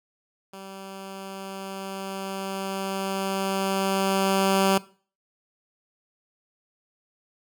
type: tone with level ramp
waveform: 10% pulse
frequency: 193.5 Hz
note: G3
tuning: 22 cents flat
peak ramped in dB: -31 to -10 dBFS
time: 0.53-4.78 s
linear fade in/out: 5 ms
effects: noise-tail reverb RT60 0.4 s tail -19 dB re dry